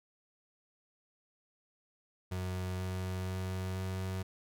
35% pulse tone with pitch steps, 92 / 92.64 / 93.28 / 93.93 Hz, F#2 / F#2 / F#2 / F#2, -9 / +3 / +15 / +27 cents, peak -33 dBFS, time 2.31-4.23 s, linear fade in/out 10 ms, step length 480 ms, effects none

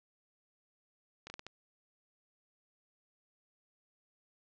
slowing click train, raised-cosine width 0.2 ms, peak -27 dBFS, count 5, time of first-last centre 1.27-1.466 s, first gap 30 ms, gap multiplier 1.34, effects low-pass 6000 Hz 12 dB/octave

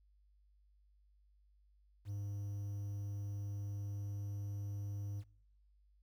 triangle tone with quantisation, 101.3 Hz, G#2, 43 cents flat, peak -37 dBFS, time 2.05-5.24 s, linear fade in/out 50 ms, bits 11, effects noise-tail reverb RT60 0.7 s tail -25 dB re dry + added 50 Hz sine -66 dBFS peak until 6.02 s

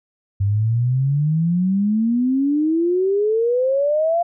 sine exponential sweep, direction up, 97.2 to 698.5 Hz, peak -15 dBFS, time 0.4-4.23 s, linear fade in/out 10 ms, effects none

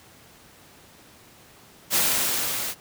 white noise with level ramp, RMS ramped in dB -20 to -30 dBFS, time 1.9-2.75 s, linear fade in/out 50 ms, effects pink hiss -51 dBFS RMS until 2.8 s + high-pass 80 Hz 12 dB/octave

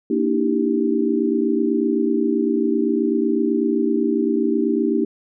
sine chord, E half-diminished seventh, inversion second, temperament equal with one note detuned, 233.1 / 293.7 / 321.5 / 392 Hz, Bb3 / D4 / E4 / G4, 0 / 0 / -43 / 0 cents, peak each -22 dBFS, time 0.1-5.05 s, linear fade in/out 5 ms, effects none

